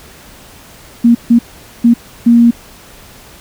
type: tone bursts at uneven times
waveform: sine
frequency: 235.2 Hz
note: A#3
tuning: 16 cents sharp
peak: -3 dBFS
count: 4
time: 1.04-1.15 / 1.3-1.39 / 1.84-1.94 / 2.26-2.51 s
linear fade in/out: 10 ms
effects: pink hiss -38 dBFS RMS until 3.4 s